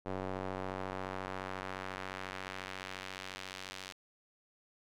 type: tone with band-pass filter sweep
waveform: square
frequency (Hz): 47.13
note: F#1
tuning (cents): +33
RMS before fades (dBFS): -42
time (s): 0.05-3.93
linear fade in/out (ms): 20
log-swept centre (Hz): 600 to 4000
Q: 0.83
effects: none